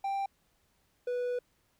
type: tone pair in turn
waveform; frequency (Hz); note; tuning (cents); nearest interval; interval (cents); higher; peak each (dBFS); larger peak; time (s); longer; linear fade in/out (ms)
triangle; 787 / 491.6; G5 / B4; +7 / -8; minor sixth; 815; first; -28; neither; 0.04-0.26 / 1.07-1.39; second; 5
effects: pink hiss -72 dBFS RMS until 1.79 s